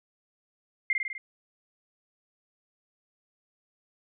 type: tone with echo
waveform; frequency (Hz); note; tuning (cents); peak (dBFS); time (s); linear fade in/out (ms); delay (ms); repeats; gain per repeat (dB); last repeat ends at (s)
sine; 2100; C7; +6; -21; 0.9-0.93; 2; 50; 5; -3; 1.18
effects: none